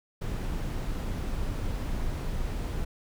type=noise; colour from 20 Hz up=brown; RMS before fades=-31 dBFS; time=0.21-2.85 s; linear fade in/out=10 ms; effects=none